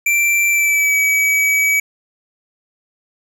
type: tone with pitch glide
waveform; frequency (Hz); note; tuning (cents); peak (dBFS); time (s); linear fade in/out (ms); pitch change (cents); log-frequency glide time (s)
square; 2349 to 2279; D7 to C#7; 0 to +47; -13; 0.06-1.8; 5; -53; 0.49-0.95
effects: none

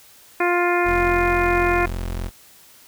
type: harmonic tone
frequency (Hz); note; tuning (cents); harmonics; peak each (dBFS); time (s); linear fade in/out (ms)
351.2; F4; +10; 1 / 2 / 3 / 4 / 5 / 6 / 7; -20 / -23 / -25 / -26 / -27 / -28 / -28; 0.4-1.86; 5
type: tone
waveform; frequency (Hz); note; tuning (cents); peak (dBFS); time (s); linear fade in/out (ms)
30% pulse; 43.65; F1; 0; -22; 0.84-2.31; 50
effects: white hiss -49 dBFS RMS until 2.87 s

